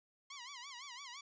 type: tone with vibrato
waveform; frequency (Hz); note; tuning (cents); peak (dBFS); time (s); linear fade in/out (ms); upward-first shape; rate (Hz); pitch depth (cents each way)
10% pulse; 1046.5; C6; 0; -39; 0.3-1.21; 5; sine; 5.9; 170
effects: resampled to 16000 Hz